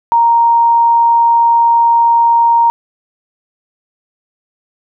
sine tone, 932.3 Hz, A#5, in tune, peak -6 dBFS, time 0.12-2.7 s, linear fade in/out 0 ms, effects none

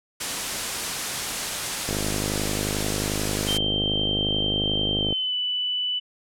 white noise, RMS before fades -27 dBFS, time 0.2-3.58 s, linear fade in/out 10 ms
click train, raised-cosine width 2 ms, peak -14 dBFS, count 167, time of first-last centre 1.89-5.126 s, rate 51.3 Hz
sine tone with pitch glide, 3136 to 2982 Hz, G7 to F#7, 0 to +13 cents, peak -23 dBFS, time 3.47-6 s, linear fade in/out 20 ms, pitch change -87 cents, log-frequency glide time 4.99-5.34 s
effects low-pass 10000 Hz 12 dB/octave

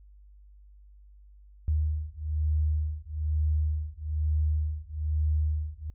sine beating tone pair, 76.1 / 77.2 Hz, D#2 / D#2, -38 / -13 cents, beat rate 1.1 Hz, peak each -28 dBFS, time 1.68-5.9 s, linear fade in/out 0 ms, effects added 50 Hz sine -50 dBFS peak until 5.94 s

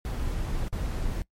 brown noise with dropouts, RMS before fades -29 dBFS, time 0.05-1.22 s, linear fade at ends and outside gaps 1 ms, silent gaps 0.683-0.727 s, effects noise-tail reverb RT60 0.1 s tail -21 dB re dry + MP3 64 kbps

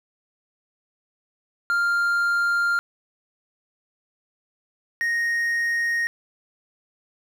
triangle tone pair in turn, 1396.9 / 1864.6 Hz, F6 / A#6, 0 / 0 cents, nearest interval perfect fourth, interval 500 cents, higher second, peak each -17 / -19 dBFS, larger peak first, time 1.7-2.79 / 5.01-6.07 s, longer first, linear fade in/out 0 ms, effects 9-bit

